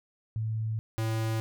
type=tone pair in turn; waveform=sine / square; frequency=110.4 / 111.55 Hz; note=A2 / A2; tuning=+6 / +24 cents; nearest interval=unison; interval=18 cents; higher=second; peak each=-28 dBFS; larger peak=neither; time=0.36-0.79 / 0.98-1.4 s; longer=first; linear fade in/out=0 ms; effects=none